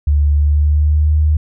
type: tone with pitch glide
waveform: sine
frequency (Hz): 73 to 76.36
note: D2 to D#2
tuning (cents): -10 to -32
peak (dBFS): -9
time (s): 0.07-1.37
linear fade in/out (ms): 5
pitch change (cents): +78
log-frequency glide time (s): 0.32-1.15
effects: none

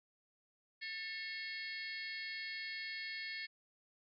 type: harmonic tone with a mistuned harmonic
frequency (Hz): 546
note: C#5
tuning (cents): -26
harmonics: 3 / 4 / 5 / 6 / 7 / 8 / 9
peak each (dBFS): -46 / -45 / -56 / -54 / -59 / -48 / -55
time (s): 0.81-3.47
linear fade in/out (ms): 20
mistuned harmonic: 3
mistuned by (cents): +140
effects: none

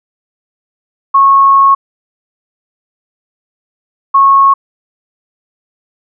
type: tone pair in turn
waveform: sine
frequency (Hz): 1097 / 1097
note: C#6 / C#6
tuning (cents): -18 / -18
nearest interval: unison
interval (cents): 0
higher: neither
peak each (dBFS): -3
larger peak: neither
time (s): 1.14-1.75 / 4.14-4.54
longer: first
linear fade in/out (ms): 10
effects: none

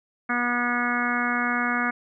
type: harmonic tone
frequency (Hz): 242.4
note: B3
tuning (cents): -32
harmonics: 1 / 2 / 3 / 4 / 5 / 6 / 7 / 8 / 9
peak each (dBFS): -28 / -39 / -32 / -36 / -29 / -28 / -30 / -36 / -31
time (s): 0.29-1.91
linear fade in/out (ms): 10
effects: none

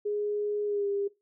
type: tone with pitch glide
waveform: sine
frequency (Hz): 415.3 to 401.6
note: G#4 to G4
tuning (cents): 0 to +42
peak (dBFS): -27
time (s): 0.05-1.08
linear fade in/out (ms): 10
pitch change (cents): -58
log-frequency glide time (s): 0.65-0.87
effects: noise-tail reverb RT60 0.2 s tail -17 dB re dry

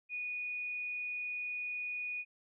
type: tone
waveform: sine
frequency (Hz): 2466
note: D#7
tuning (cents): -16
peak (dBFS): -36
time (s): 0.09-2.25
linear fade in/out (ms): 50
effects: none

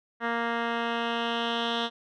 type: tone with low-pass filter sweep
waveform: 10% pulse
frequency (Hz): 233.1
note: A#3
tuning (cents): 0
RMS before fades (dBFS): -29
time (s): 0.2-1.9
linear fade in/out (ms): 50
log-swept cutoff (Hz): 2000 to 3500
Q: 3.5
effects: none

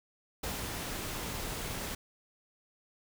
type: noise with ADSR envelope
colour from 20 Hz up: pink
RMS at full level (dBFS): -36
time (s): 0.43-1.95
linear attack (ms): 8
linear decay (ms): 210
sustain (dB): -2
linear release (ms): 5
effects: none

